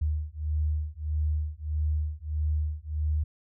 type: beating tone pair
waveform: sine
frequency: 75.5 / 77.1 Hz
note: D2 / D#2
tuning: +48 / -15 cents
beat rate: 1.6 Hz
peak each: -29 dBFS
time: 0.01-3.24 s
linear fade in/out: 10 ms
effects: none